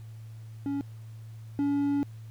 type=tone pair in turn; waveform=triangle; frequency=280.5 / 283.9 Hz; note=C#4 / C#4; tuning=+21 / +41 cents; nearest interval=unison; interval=20 cents; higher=second; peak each=-26 / -22 dBFS; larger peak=second; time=0.66-0.81 / 1.59-2.03 s; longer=second; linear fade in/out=0 ms; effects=added 111 Hz sine -41 dBFS peak until 2.3 s + pink hiss -62 dBFS RMS until 2.3 s